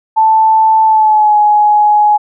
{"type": "tone with pitch glide", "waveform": "sine", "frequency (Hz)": [880, 838.8], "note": ["A5", "G#5"], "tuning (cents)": [0, 17], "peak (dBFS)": -5, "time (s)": [0.16, 2.18], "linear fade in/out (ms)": 20, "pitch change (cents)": -83, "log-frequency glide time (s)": [0.85, 1.37], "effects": []}